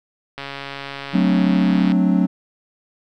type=click train; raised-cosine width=0.3 ms; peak=-14 dBFS; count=215; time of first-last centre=0.38-1.92 s; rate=139 Hz
type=chord; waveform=triangle; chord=D dominant seventh; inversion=first; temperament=equal; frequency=185 / 220 / 261.6 / 293.7 Hz; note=F#3 / A3 / C4 / D4; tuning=0 / 0 / 0 / 0 cents; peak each=-14 / -19 / -19 / -20 dBFS; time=1.13-2.27 s; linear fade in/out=20 ms
effects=none